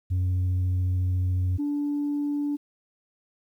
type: tone pair in turn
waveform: sine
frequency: 91.4 / 290.2 Hz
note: F#2 / D4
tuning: -21 / -21 cents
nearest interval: octave + minor sixth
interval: 2000 cents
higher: second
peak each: -19 / -23 dBFS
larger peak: first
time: 0.1-1.58 / 1.58-2.57 s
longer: first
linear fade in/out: 20 ms
effects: tanh soft clip ceiling -21 dBFS + 10-bit